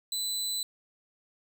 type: tone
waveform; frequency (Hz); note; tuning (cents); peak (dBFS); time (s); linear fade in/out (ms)
25% pulse; 4000; B7; +21; -26; 0.12-0.63; 2
effects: none